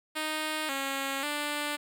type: tone with pitch steps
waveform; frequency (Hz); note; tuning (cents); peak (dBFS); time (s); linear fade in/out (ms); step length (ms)
5% pulse; 310.1 / 273 / 294.3; D#4 / C#4 / D4; -6 / -26 / +4; -19; 0.15-1.77; 20; 540
effects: none